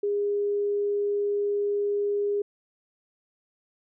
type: tone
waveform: sine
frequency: 408.3 Hz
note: G#4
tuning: 29 cents flat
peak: -23 dBFS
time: 0.03-2.42 s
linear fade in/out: 5 ms
effects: none